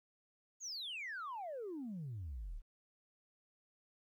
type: exponential sweep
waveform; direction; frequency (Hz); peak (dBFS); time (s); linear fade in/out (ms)
sine; down; 6890 to 31.55; -40; 0.6-2.62; 50
effects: tanh soft clip ceiling -39 dBFS + 13-bit